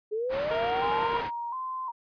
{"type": "linear sweep", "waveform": "sine", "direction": "up", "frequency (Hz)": [415.3, 981], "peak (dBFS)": -27, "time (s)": [0.11, 1.2], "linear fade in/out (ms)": 20}
{"type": "low-pass noise", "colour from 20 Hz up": "white", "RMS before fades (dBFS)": -37, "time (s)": [0.29, 1.31], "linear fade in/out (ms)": 50, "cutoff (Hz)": 1700, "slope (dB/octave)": 12}
{"type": "harmonic tone", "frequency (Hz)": 466.2, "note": "A#4", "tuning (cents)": 0, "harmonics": [1, 2, 3, 4, 5, 6, 7], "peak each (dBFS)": [-31, -35, -39, -46, -44, -44, -45], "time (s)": [0.51, 1.21], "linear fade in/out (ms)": 2}
{"type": "tone with vibrato", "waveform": "sine", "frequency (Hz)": 987.8, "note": "B5", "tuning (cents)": 0, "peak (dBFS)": -31, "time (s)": [0.81, 1.92], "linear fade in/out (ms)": 20, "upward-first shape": "square", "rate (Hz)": 1.4, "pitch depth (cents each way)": 82}
{"effects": ["resampled to 11025 Hz"]}